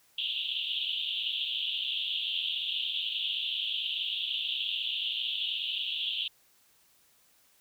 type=band-pass noise; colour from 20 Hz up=white; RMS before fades=-33 dBFS; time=0.18-6.28 s; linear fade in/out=5 ms; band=2800 to 3600 Hz; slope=96 dB/octave; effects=white hiss -65 dBFS RMS until 7.6 s